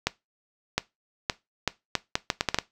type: accelerating click train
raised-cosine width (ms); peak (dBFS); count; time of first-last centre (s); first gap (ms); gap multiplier
0.2; -5; 11; 0.07-2.587; 710; 0.73
effects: noise-tail reverb RT60 0.2 s tail -19 dB re dry